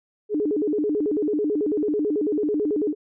sine tone with vibrato, 355.1 Hz, F4, 29 cents sharp, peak -20 dBFS, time 0.29-2.95 s, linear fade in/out 50 ms, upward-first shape square, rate 9.1 Hz, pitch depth 290 cents each way, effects none

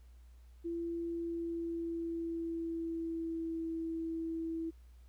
sine tone with pitch glide, 337.6 to 327.4 Hz, E4 to E4, +41 to -12 cents, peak -35 dBFS, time 0.64-4.71 s, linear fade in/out 20 ms, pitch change -53 cents, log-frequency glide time 1.08-3.67 s, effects added 60 Hz sine -54 dBFS peak until 5.08 s + pink hiss -73 dBFS RMS until 5.08 s

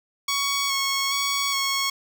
10% pulse tone with vibrato, 1108.7 Hz, C#6, in tune, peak -14 dBFS, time 0.28-1.9 s, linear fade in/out 5 ms, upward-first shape square, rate 1.2 Hz, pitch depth 16 cents each way, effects none

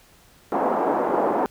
white band-pass noise, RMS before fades -22 dBFS, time 0.52-1.46 s, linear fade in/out 0 ms, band 250 to 930 Hz, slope 24 dB/octave, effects pink hiss -54 dBFS RMS until 1.5 s

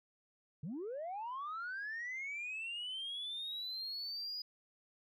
sine linear sweep, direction up, 130.2 to 4955 Hz, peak -38 dBFS, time 0.63-4.42 s, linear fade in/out 5 ms, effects tanh soft clip ceiling -37 dBFS

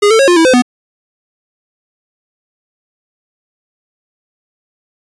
square tone with pitch steps, 411 / 445.6 / 546 / 352.5 / 326.3 / 513 / 247.5 Hz, G#4 / A4 / C#5 / F4 / E4 / C5 / B3, -18 / +22 / -26 / +16 / -18 / -34 / +4 cents, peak -6 dBFS, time 0.02-0.622 s, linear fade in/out 10 ms, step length 86 ms, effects resampled to 22050 Hz

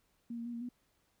sine tone with pitch steps, 235.1 / 232.7 / 239.1 / 233.7 / 244.9 Hz, A#3 / A#3 / A#3 / A#3 / B3, +15 / -3 / +44 / +5 / -14 cents, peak -38 dBFS, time 0.3-0.69 s, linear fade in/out 5 ms, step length 78 ms, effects pink hiss -75 dBFS RMS until 1.2 s

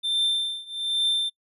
triangle tone with tremolo, 3571 Hz, A7, 25 cents sharp, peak -18 dBFS, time 0.03-1.3 s, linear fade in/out 20 ms, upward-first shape triangle, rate 1.2 Hz, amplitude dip 95%, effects noise-tail reverb RT60 0.1 s tail -26 dB re dry + resampled to 32000 Hz

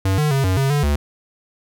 square tone with pitch steps, 96 / 150.8 / 136.3 / 93.3 / 135.9 / 145.5 / 72.6 Hz, G2 / D3 / C#3 / F#2 / C#3 / D3 / D2, -36 / +46 / -29 / +15 / -34 / -16 / -19 cents, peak -16 dBFS, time 0.05-0.96 s, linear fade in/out 5 ms, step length 130 ms, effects none

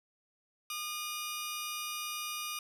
15% pulse tone pair together, 1220 / 2902 Hz, D#6 / F#7, -34 / -34 cents, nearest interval octave + minor third, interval 1500 cents, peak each -32 / -34 dBFS, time 0.7-2.59 s, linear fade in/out 2 ms, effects none

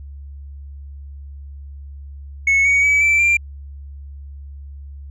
sine tone with pitch steps, 2200 / 2242 / 2285 / 2329 / 2374 Hz, C#7 / C#7 / D7 / D7 / D7, -14 / +19 / -48 / -15 / +18 cents, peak -9 dBFS, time 2.47-3.37 s, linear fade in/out 5 ms, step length 180 ms, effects tanh soft clip ceiling -11 dBFS + added 70 Hz sine -32 dBFS peak until 5.1 s

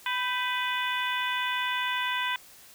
harmonic tone with a mistuned harmonic, 496.6 Hz, B4, 9 cents sharp, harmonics 2 / 3 / 4 / 5 / 6 / 7, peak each -31 / -33 / -34 / -35 / -36 / -36 dBFS, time 0.06-2.36 s, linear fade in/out 2 ms, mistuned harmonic 3, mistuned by +66 cents, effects white hiss -52 dBFS RMS until 2.74 s

